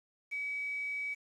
sine tone with quantisation, 2278 Hz, C#7, 47 cents sharp, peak -34 dBFS, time 0.31-1.15 s, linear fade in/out 20 ms, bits 9, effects low-pass 8000 Hz 12 dB/octave

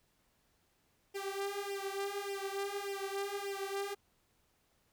sawtooth tone with flanger, 397.1 Hz, G4, 22 cents sharp, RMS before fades -39 dBFS, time 1.14-3.95 s, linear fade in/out 20 ms, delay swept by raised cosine 0.36 to 5.06 ms, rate 1.7 Hz, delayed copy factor +1, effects pink hiss -74 dBFS RMS until 4.92 s

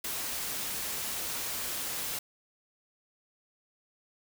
white noise, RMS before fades -35 dBFS, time 0.04-2.19 s, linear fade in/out 5 ms, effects none

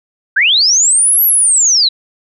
sine linear two-way sweep, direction up then down, 1448 to 11930 to 3847 Hz, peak -7 dBFS, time 0.36-1.89 s, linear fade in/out 10 ms, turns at 1.24 s, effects none

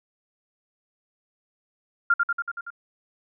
sine tone with echo, 1397 Hz, F6, in tune, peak -15 dBFS, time 2.1-2.14 s, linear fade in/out 5 ms, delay 94 ms, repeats 6, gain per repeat -3 dB, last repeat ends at 2.704 s, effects none

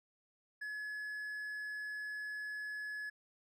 triangle tone, 1700 Hz, G#6, 40 cents sharp, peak -38 dBFS, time 0.61-3.1 s, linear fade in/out 10 ms, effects none

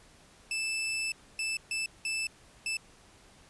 sawtooth tone bursts at uneven times, 2637 Hz, E7, in tune, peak -27 dBFS, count 5, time 0.51-1.12 / 1.39-1.57 / 1.71-1.86 / 2.05-2.27 / 2.66-2.77 s, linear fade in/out 2 ms, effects pink hiss -58 dBFS RMS until 3.49 s + resampled to 24000 Hz

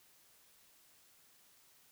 silence, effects white hiss -66 dBFS RMS until 1.91 s

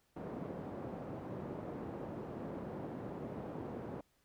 pink band-pass noise, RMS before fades -44 dBFS, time 0.16-4.01 s, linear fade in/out 5 ms, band 150 to 640 Hz, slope 12 dB/octave, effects pink hiss -75 dBFS RMS until 4.24 s

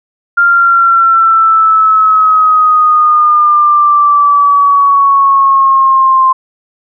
sine exponential sweep, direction down, 1398 to 1046.5 Hz, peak -4 dBFS, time 0.37-6.33 s, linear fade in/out 10 ms, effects none

